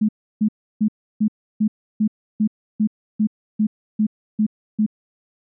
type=tone bursts; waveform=sine; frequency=214.1 Hz; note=A3; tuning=47 cents flat; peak=-14 dBFS; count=13; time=0.01-4.864 s; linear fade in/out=10 ms; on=78 ms; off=320 ms; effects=none